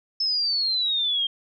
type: exponential sweep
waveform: sine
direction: down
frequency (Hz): 5274 to 3183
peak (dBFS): -21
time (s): 0.2-1.27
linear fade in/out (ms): 5
effects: none

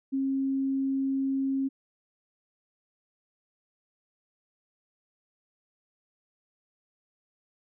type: tone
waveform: sine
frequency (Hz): 270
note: C#4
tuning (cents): -45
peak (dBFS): -25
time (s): 0.12-1.69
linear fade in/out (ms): 20
effects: none

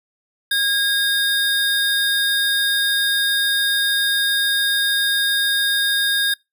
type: tone pair together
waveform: square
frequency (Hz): 1629 / 3682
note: G#6 / A#7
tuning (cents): -34 / -22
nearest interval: octave + major second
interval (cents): 1412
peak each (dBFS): -20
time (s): 0.51-6.34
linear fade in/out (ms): 5
effects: noise-tail reverb RT60 0.2 s tail -24 dB re dry

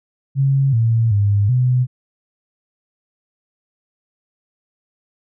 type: tone with pitch steps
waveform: sine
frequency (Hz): 136.6 / 114.2 / 101.7 / 125.9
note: C#3 / A#2 / G#2 / B2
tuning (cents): -25 / -35 / -36 / +34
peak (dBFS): -12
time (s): 0.35-1.87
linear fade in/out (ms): 50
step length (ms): 380
effects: none

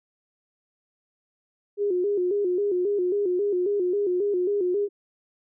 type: tone with vibrato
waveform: sine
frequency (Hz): 383.2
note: G4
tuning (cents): -39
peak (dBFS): -21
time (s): 1.77-4.89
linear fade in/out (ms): 50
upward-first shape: square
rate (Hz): 3.7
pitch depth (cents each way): 110
effects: none

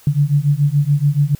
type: beating tone pair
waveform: sine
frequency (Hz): 141.1 / 148.1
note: C#3 / D3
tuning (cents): +31 / +15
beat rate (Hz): 7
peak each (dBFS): -15 / -15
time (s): 0.07-1.35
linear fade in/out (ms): 2
effects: white hiss -47 dBFS RMS until 1.39 s

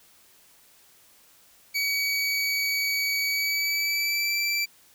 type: tone with pitch glide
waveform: 25% pulse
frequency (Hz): 2266 to 2336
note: C#7 to D7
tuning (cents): +37 to -10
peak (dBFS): -20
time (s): 1.74-4.66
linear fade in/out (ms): 20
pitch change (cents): +53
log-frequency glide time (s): 3.27-4.37
effects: white hiss -57 dBFS RMS until 4.94 s

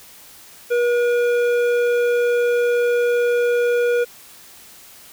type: tone with hard clipping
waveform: sine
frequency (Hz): 481.1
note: B4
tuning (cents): -45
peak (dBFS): -17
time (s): 0.7-4.05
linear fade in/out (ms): 20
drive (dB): 10
effects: white hiss -44 dBFS RMS until 5.12 s

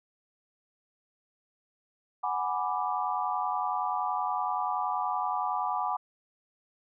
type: chord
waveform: sine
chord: G# half-diminished seventh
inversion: third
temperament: equal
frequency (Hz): 740 / 830.6 / 987.8 / 1174.7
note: F#5 / G#5 / B5 / D6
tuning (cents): 0 / 0 / 0 / 0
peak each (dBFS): -33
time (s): 2.23-5.97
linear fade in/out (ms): 10
effects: none

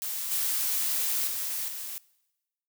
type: noise with level steps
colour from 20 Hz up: blue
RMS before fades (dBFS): -33 / -28 / -32 / -37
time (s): 0.02-1.98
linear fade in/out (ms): 0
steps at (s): 0.31 / 1.27 / 1.68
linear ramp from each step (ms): 5
effects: noise-tail reverb RT60 1.0 s tail -22 dB re dry

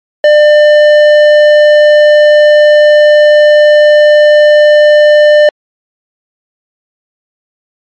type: tone with tanh clipping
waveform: sine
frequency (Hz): 598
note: D5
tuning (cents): +31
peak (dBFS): -3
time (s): 0.24-5.49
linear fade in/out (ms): 2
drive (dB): 12
effects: MP3 64 kbps

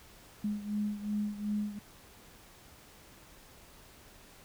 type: beating tone pair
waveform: sine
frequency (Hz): 207.7 / 210.4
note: G#3 / G#3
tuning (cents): 0 / +23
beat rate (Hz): 2.7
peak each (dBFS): -33 / -37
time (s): 0.44-1.79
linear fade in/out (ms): 5
effects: pink hiss -56 dBFS RMS until 4.44 s

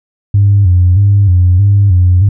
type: tone with vibrato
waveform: sine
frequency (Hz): 95.1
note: F#2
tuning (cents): +48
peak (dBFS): -3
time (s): 0.34-2.29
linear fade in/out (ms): 5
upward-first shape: square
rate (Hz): 1.6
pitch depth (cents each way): 98
effects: tanh soft clip ceiling 0 dBFS

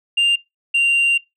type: tone pair in turn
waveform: sine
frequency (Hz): 2794 / 2773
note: F7 / F7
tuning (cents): 0 / -13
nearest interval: unison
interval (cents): 13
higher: first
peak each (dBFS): -10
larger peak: neither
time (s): 0.17-0.36 / 0.74-1.18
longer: second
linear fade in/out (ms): 10
effects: noise-tail reverb RT60 0.2 s tail -24 dB re dry + tanh soft clip ceiling -12 dBFS

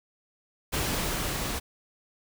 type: noise with level ramp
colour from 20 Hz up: pink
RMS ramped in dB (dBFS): -28 to -32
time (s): 0.72-1.6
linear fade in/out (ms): 20
effects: none

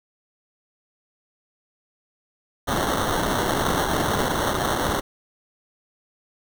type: noise with sample-and-hold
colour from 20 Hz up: white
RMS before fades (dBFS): -23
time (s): 2.67-5.01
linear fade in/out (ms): 20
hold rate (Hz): 2450
effects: none

